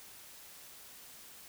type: silence
effects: white hiss -53 dBFS RMS until 1.48 s